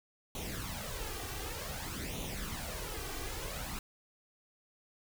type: noise with flanger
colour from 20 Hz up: pink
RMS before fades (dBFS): -40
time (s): 0.35-3.79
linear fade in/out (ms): 2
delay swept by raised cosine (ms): 0.3 to 2.6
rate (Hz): 0.54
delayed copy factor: +0.65
effects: none